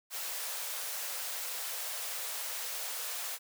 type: high-pass noise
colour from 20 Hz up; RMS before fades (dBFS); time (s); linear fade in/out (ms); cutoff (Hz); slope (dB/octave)
white; -38; 0.1-3.39; 50; 450; 96
effects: none